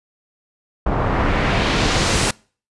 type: noise with low-pass filter sweep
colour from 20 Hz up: pink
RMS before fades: -18 dBFS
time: 0.86-2.31 s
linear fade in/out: 5 ms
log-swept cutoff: 880 to 10000 Hz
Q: 0.99
effects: noise-tail reverb RT60 0.4 s tail -25 dB re dry + resampled to 24000 Hz